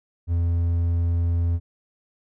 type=tone; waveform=triangle; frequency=85.2 Hz; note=F2; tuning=42 cents flat; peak=-17 dBFS; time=0.27-1.6 s; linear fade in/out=50 ms; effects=none